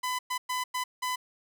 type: tone bursts at uneven times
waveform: sawtooth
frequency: 1005 Hz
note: B5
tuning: 30 cents sharp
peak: -25 dBFS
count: 5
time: 0.03-0.19 / 0.3-0.38 / 0.49-0.64 / 0.74-0.84 / 1.02-1.16 s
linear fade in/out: 10 ms
effects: none